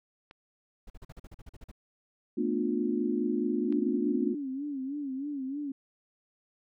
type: clicks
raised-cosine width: 0.3 ms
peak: -33 dBFS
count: 2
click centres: 0.311 / 3.725 s
type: noise bursts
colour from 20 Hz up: brown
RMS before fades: -45 dBFS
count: 12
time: 0.87-1.715 s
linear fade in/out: 5 ms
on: 31 ms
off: 43 ms
type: chord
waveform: sine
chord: B half-diminished seventh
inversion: third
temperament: just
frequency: 222.2 / 246.9 / 296.3 / 355.6 Hz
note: A3 / B3 / D4 / F4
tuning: +17 / 0 / +15 / +31 cents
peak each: -32 dBFS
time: 2.37-4.35 s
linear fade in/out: 10 ms
type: tone with vibrato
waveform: sine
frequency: 277.2 Hz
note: C#4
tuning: in tune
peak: -32 dBFS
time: 3.65-5.72 s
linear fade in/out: 5 ms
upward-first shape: sine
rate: 3.2 Hz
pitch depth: 110 cents each way
effects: none